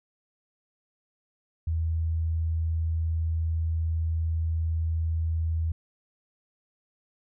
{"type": "tone", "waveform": "sine", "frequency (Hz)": 81.3, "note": "E2", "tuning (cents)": -23, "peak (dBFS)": -24, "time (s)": [1.67, 5.72], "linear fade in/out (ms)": 5, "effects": []}